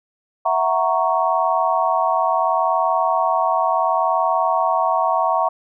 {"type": "chord", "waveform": "sine", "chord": "F# dominant seventh", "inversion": "third", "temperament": "equal", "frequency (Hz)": [659.3, 740, 932.3, 1108.7], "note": ["E5", "F#5", "A#5", "C#6"], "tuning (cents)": [0, 0, 0, 0], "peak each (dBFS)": -21, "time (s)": [0.45, 5.49], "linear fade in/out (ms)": 10, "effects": []}